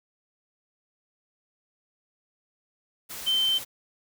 sine tone in noise, 3100 Hz, G7, 20 cents flat, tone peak -21 dBFS, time 3.26-3.59 s, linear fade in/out 20 ms, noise white, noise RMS -38 dBFS, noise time 3.09-3.65 s, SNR +14 dB, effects none

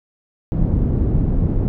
pink low-pass noise, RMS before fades -17 dBFS, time 0.52-1.68 s, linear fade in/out 0 ms, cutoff 230 Hz, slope 12 dB/octave, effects none

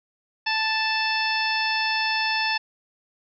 harmonic tone, 880 Hz, A5, in tune, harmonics 1 / 2 / 3 / 4 / 5 / 6, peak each -27 / -27 / -27 / -33 / -32 / -30 dBFS, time 0.46-2.58 s, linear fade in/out 10 ms, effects none

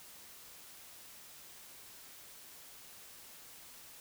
silence, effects white hiss -54 dBFS RMS until 4 s

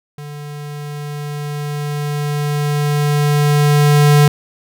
square tone with level ramp, 146.83 Hz, D3, in tune, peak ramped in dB -29 to -7 dBFS, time 0.18-4.28 s, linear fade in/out 2 ms, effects none

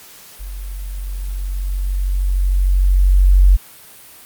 sine tone with level ramp, 46.57 Hz, F#1, 12 cents sharp, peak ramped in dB -26 to -5 dBFS, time 0.39-3.57 s, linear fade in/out 20 ms, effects white hiss -41 dBFS RMS until 4.25 s + Opus 48 kbps

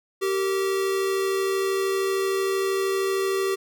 square tone pair together, 387 / 460 Hz, G4 / A#4, -22 / -23 cents, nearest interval minor third, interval 299 cents, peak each -23 / -33 dBFS, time 0.21-3.56 s, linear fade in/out 20 ms, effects none

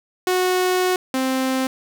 sawtooth tone pair in turn, 366.8 / 261.8 Hz, F#4 / C4, -15 / +1 cents, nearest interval tritone, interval 584 cents, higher first, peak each -13 / -15 dBFS, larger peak first, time 0.27-0.96 / 1.14-1.67 s, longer first, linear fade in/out 2 ms, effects none

